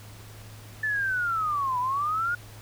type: linear two-way sweep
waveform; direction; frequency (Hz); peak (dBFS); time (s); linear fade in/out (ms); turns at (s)
sine; down then up; 1760 to 975 to 1449; -24; 0.83-2.35; 5; 1.79
effects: added 106 Hz sine -44 dBFS peak until 2.61 s + pink hiss -49 dBFS RMS until 2.61 s